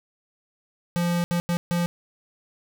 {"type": "tone bursts at uneven times", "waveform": "square", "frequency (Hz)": 173.3, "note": "F3", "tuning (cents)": -13, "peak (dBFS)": -22, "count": 4, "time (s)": [[0.96, 1.24], [1.31, 1.4], [1.49, 1.57], [1.71, 1.86]], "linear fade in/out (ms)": 0, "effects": []}